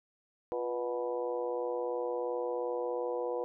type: harmonic tone with a mistuned harmonic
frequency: 122.8 Hz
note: B2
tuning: 9 cents flat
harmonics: 3 / 4 / 5 / 6 / 7 / 8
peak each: -39 / -33 / -44 / -43 / -47 / -44 dBFS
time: 0.52-3.44 s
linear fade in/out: 0 ms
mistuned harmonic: 3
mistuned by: -81 cents
effects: none